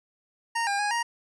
25% pulse tone with pitch steps, 926 / 804 / 826 / 939 Hz, A#5 / G5 / G#5 / A#5, -12 / +44 / -10 / +12 cents, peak -21 dBFS, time 0.55-1.03 s, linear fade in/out 10 ms, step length 120 ms, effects resampled to 22050 Hz

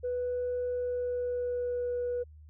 sine tone with pitch glide, 493.9 to 488.2 Hz, B4 to B4, 0 to -20 cents, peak -28 dBFS, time 0.03-2.24 s, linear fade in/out 20 ms, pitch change -20 cents, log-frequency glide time 0.66-1.93 s, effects tanh soft clip ceiling -26 dBFS + added 76 Hz sine -49 dBFS peak until 2.49 s

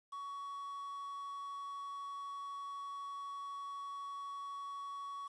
triangle tone with quantisation, 1122 Hz, C#6, 21 cents sharp, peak -40 dBFS, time 0.12-5.28 s, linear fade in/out 10 ms, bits 10, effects resampled to 24000 Hz

